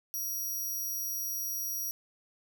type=tone; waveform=5% pulse; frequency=5740 Hz; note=F8; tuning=47 cents sharp; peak=-27 dBFS; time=0.14-1.91 s; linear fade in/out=0 ms; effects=none